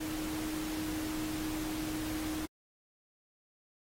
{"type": "tone in noise", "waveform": "sine", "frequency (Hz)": 311.1, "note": "D#4", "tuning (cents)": 0, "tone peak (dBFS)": -35, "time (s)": [0, 2.46], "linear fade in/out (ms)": 10, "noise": "pink", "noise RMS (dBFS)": -42, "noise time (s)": [0, 2.46], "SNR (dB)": 4, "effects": ["AAC 48 kbps"]}